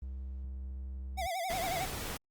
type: tone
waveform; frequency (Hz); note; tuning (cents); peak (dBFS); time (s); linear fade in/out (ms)
triangle; 65.5; C2; +2; -36; 0.02-1.27; 5
type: tone with vibrato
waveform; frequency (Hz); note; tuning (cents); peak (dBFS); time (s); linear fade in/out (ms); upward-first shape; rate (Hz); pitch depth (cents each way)
square; 716; F5; +43; -34; 1.17-1.86; 20; sine; 11; 130
type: noise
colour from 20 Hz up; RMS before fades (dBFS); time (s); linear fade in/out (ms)
pink; -39; 1.5-2.17; 2
effects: Opus 32 kbps